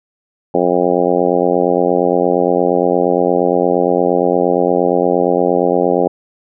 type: harmonic tone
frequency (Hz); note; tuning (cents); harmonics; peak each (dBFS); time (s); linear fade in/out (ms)
88.6; F2; +25; 2 / 3 / 4 / 5 / 6 / 7 / 8 / 9; -23 / -20 / -18 / -17 / -17 / -20 / -22 / -21; 0.54-6.08; 5
effects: none